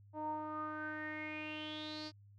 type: tone with low-pass filter sweep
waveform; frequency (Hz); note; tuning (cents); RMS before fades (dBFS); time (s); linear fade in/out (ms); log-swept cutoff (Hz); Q
sawtooth; 306.7; D#4; -25; -43; 0.13-2.12; 50; 800 to 4800; 9
effects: added 101 Hz sine -58 dBFS peak until 2.38 s